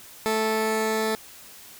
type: tone pair together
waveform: 15% pulse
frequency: 219.4 / 438.9 Hz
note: A3 / A4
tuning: -5 / -4 cents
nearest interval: octave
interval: 1201 cents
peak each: -20 dBFS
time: 0.26-1.15 s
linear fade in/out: 0 ms
effects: white hiss -46 dBFS RMS until 1.79 s